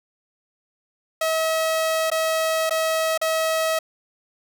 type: tone with dropouts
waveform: sawtooth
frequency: 642 Hz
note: E5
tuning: 46 cents flat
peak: -16 dBFS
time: 1.21-3.79 s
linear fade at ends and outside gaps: 5 ms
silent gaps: 2.102-2.115 / 2.696-2.707 / 3.177-3.214 s
effects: none